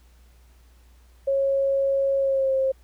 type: tone with pitch glide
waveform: sine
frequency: 547 to 532 Hz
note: C#5 to C5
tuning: -23 to +29 cents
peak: -19 dBFS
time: 1.27-2.72 s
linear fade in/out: 10 ms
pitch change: -48 cents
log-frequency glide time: 2.18-2.53 s
effects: added 60 Hz sine -51 dBFS peak until 2.83 s + pink hiss -62 dBFS RMS until 2.83 s